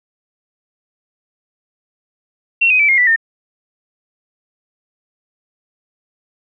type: tone with pitch steps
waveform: sine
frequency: 2723 / 2511 / 2316 / 2136 / 1970.5 / 1817.4 Hz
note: F7 / D#7 / D7 / C7 / B6 / A#6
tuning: -44 / +15 / -25 / +35 / -4 / -44 cents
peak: -9 dBFS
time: 2.61-3.162 s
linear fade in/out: 10 ms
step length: 92 ms
effects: none